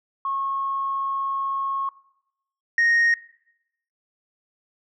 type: tone pair in turn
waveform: sine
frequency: 1091 / 1862.4 Hz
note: C#6 / A#6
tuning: -28 / -2 cents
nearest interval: major sixth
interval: 926 cents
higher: second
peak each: -23 / -14 dBFS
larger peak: second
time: 0.25-1.89 / 2.78-3.14 s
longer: first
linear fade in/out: 2 ms
effects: noise-tail reverb RT60 0.8 s tail -20 dB re dry + tanh soft clip ceiling -14 dBFS